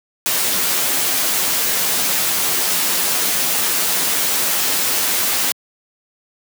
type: noise with comb filter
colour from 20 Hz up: white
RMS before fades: -18 dBFS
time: 0.26-5.52 s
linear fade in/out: 0 ms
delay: 11 ms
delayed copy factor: +0.55
effects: high-pass 150 Hz 12 dB/octave